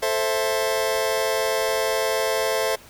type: chord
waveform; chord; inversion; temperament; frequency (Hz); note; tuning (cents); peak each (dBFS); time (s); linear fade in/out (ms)
sawtooth; A minor; none; just; 440 / 528 / 660; A4 / C5 / E5; 0 / +16 / +2; -21; 0.02-2.76; 10
effects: pink hiss -47 dBFS RMS until 2.89 s